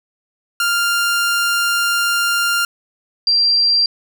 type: tone pair in turn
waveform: sawtooth / sine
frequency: 1397 / 4729 Hz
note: F6 / D8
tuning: 0 / +11 cents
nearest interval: octave + major sixth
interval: 2111 cents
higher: second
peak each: -11 dBFS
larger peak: neither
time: 0.6-2.65 / 3.27-3.86 s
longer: first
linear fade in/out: 2 ms
effects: none